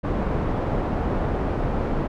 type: low-pass noise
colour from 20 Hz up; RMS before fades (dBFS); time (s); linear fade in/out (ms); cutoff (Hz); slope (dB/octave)
pink; -24; 0.03-2.08; 20; 910; 12
effects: none